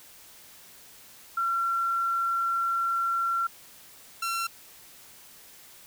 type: tone pair in turn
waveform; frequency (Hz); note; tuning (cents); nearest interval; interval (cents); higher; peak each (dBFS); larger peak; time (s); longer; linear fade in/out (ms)
sine / sawtooth; 1363 / 1357.9; F6 / F6; -43 / -49; unison; 6; first; -24; neither; 1.37-3.47 / 4.22-4.47; first; 5
effects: white hiss -51 dBFS RMS until 5.86 s